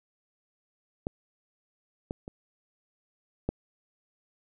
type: clicks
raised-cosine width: 2 ms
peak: -17 / -19 / -26 / -14 dBFS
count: 4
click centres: 1.069 / 2.109 / 2.279 / 3.49 s
effects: none